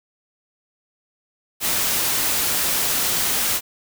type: noise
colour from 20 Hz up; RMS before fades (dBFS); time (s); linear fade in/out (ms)
white; -21; 1.6-3.61; 50
effects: none